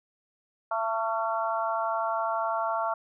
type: harmonic tone with a mistuned harmonic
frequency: 224 Hz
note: A3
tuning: 31 cents sharp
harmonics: 3 / 4 / 5 / 6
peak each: -30 / -31 / -32 / -33 dBFS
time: 0.71-2.94 s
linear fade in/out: 5 ms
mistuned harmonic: 6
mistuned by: +28 cents
effects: none